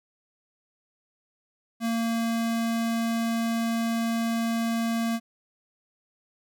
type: tone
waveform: square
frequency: 229.3 Hz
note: A#3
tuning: 28 cents flat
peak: -25 dBFS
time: 1.8-5.2 s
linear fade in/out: 50 ms
effects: none